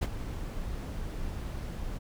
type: noise with ADSR envelope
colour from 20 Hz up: brown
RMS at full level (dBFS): -23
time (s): 0.01-1.99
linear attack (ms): 18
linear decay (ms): 37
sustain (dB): -13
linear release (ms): 23
effects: none